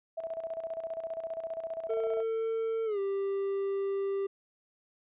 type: tone with tremolo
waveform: sine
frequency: 655 Hz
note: E5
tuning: 11 cents flat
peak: -32 dBFS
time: 0.17-2.23 s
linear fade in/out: 10 ms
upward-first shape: square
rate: 15 Hz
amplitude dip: 65%
type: tone with pitch glide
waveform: triangle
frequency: 449.7 to 393.8 Hz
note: A4 to G4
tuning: +38 to +8 cents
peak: -27 dBFS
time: 1.89-4.27 s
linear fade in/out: 10 ms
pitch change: -230 cents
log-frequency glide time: 2.85-2.99 s
effects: resampled to 8000 Hz